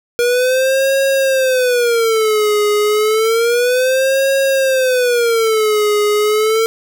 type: tone with vibrato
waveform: square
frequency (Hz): 475.9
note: A#4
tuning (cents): +36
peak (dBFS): -12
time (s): 0.19-6.66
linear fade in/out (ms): 0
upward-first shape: sine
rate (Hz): 0.3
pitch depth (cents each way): 230
effects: none